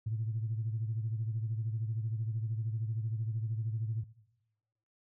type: beating tone pair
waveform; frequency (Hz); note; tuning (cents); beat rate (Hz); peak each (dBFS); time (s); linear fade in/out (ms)
sine; 110 / 123; A2 / B2; 0 / -7; 13; -31 / -40; 0.06-4.04; 10
effects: noise-tail reverb RT60 1.0 s tail -19 dB re dry + tanh soft clip ceiling -25 dBFS